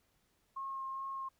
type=tone with vibrato; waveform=sine; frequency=1075 Hz; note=C6; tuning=47 cents sharp; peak=-38 dBFS; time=0.56-1.29 s; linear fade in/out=10 ms; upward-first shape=sine; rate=2.4 Hz; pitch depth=12 cents each way; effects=pink hiss -75 dBFS RMS until 1.39 s